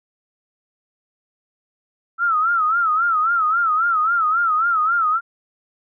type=tone with vibrato; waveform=sine; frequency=1318.5 Hz; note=E6; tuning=in tune; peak=-15 dBFS; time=2.18-5.21 s; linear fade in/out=50 ms; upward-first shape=sine; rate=3.7 Hz; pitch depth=120 cents each way; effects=none